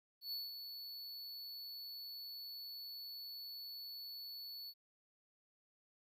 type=tone with ADSR envelope; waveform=square; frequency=4435 Hz; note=C#8; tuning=in tune; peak=-40 dBFS; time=0.21-4.74 s; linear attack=110 ms; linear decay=190 ms; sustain=-7 dB; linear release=52 ms; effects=13-bit